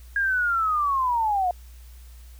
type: linear sweep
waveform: sine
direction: down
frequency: 1637 to 698 Hz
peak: -20 dBFS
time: 0.16-1.51 s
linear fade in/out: 2 ms
effects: added 60 Hz sine -42 dBFS peak until 2.39 s + white hiss -56 dBFS RMS until 2.39 s